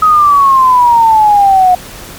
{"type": "exponential sweep", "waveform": "sine", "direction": "down", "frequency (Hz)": [1271, 720], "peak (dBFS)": -3, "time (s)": [0.02, 1.75], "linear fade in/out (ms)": 5, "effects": ["pink hiss -29 dBFS RMS until 2.18 s", "MP3 96 kbps"]}